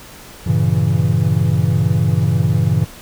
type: chord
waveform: triangle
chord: G diminished seventh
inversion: none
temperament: equal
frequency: 98 / 116.54 / 138.59 / 164.81 Hz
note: G2 / Bb2 / Db3 / Fb3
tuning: 0 / 0 / 0 / 0 cents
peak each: -16 dBFS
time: 0.46-2.85 s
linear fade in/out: 10 ms
effects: pink hiss -38 dBFS RMS until 3.01 s